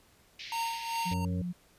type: band-pass noise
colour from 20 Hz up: pink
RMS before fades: -44 dBFS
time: 0.39-1.14 s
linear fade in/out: 5 ms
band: 2000 to 5300 Hz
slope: 48 dB/octave
type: tone with tremolo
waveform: square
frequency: 920 Hz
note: A#5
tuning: 23 cents flat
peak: -30 dBFS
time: 0.52-1.25 s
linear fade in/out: 2 ms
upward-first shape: triangle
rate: 2.6 Hz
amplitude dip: 70%
type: tone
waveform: sine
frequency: 177.1 Hz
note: F3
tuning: 24 cents sharp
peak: -32 dBFS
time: 1.05-1.53 s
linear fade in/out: 20 ms
type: harmonic tone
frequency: 91.9 Hz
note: F#2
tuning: 11 cents flat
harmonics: 1 / 3 / 5 / 6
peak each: -32 / -42 / -46 / -48 dBFS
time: 1.11-1.42 s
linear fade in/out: 5 ms
effects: pink hiss -63 dBFS RMS until 1.78 s + resampled to 32000 Hz